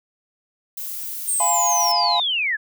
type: noise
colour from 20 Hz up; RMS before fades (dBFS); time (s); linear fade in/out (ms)
violet; -30; 0.77-1.92; 5
type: linear sweep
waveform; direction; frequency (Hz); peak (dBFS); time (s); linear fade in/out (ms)
sine; down; 8870 to 1631; -19; 1.27-2.57; 20
type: chord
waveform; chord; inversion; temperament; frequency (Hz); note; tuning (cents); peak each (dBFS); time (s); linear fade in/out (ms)
triangle; F diminished; none; just; 698.5 / 838.1 / 1005.8; F5 / Ab5 / Cb6; 0 / +16 / +31; -21; 1.4-2.2; 2
effects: none